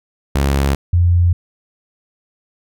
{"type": "tone pair in turn", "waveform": ["sawtooth", "sine"], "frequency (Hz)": [69.3, 87.3], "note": ["C#2", "F2"], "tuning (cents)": [0, 0], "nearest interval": "major third", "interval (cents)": 400, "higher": "second", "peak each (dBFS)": -9, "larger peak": "neither", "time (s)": [[0.35, 0.75], [0.93, 1.33]], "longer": "neither", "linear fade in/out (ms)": 5, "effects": []}